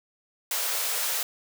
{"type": "high-pass noise", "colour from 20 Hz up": "white", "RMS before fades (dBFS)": -28, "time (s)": [0.51, 1.23], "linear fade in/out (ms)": 2, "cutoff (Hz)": 420, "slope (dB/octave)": 96, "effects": []}